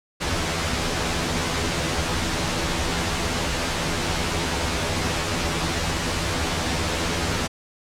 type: noise with comb filter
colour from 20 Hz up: pink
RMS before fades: -24 dBFS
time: 0.2-7.48 s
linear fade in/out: 20 ms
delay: 12 ms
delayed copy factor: +0.9
effects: low-pass 7000 Hz 12 dB/octave

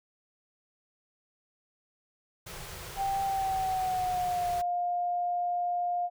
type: band-stop noise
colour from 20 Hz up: pink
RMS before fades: -42 dBFS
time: 2.46-4.62 s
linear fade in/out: 10 ms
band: 190 to 340 Hz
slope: 96 dB/octave
type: tone with pitch glide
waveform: sine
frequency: 784 to 706.6 Hz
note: G5 to F5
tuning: 0 to +20 cents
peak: -27 dBFS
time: 2.96-6.1 s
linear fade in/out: 50 ms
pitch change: -180 cents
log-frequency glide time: 3.24-4.49 s
effects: none

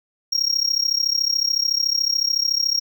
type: tone with amplitude modulation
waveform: triangle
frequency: 5580 Hz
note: F8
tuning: 2 cents flat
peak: -13 dBFS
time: 0.32-2.8 s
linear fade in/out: 10 ms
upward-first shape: sine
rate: 33.8 Hz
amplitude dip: 90%
effects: none

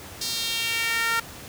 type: tone with high-pass filter sweep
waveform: sawtooth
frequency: 459.3 Hz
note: A#4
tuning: 26 cents flat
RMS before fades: -26 dBFS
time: 0.21-1.2 s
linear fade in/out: 5 ms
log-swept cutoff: 4800 to 1400 Hz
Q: 2.4
effects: pink hiss -41 dBFS RMS until 1.48 s + high-pass 60 Hz 12 dB/octave

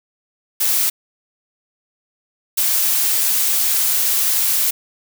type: noise bursts at uneven times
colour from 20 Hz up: blue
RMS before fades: -17 dBFS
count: 2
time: 0.6-0.9 / 2.57-4.71 s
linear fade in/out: 10 ms
effects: none

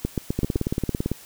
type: two click trains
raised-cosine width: 3 ms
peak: -10 / -10 dBFS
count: 14 / 5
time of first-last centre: 0.39-1.116 / 0.05-0.56 s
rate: 17.9 / 7.84 Hz
effects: white hiss -46 dBFS RMS until 1.25 s

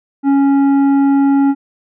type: tone with tanh clipping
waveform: triangle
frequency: 277.2 Hz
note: C#4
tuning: in tune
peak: -10 dBFS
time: 0.23-1.55 s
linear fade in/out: 50 ms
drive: 13 dB
effects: none

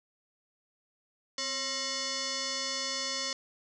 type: tone with frequency modulation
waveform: sine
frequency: 546 Hz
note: C#5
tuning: 26 cents flat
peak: -31 dBFS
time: 1.38-3.33 s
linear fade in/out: 2 ms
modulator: 806 Hz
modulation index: 7.5
effects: none

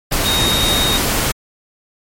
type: tone in noise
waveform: sine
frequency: 3741 Hz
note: A#7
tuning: 5 cents sharp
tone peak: -16 dBFS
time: 0.25-0.98 s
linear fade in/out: 10 ms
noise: pink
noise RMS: -17 dBFS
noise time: 0.11-1.32 s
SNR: -2 dB
effects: MP3 64 kbps

